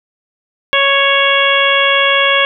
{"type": "harmonic tone", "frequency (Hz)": 554.4, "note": "C#5", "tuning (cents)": 0, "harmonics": [1, 2, 3, 4, 5, 6], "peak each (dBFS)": [-16, -16, -16, -16, -16, -16], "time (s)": [0.73, 2.45], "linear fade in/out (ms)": 0, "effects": []}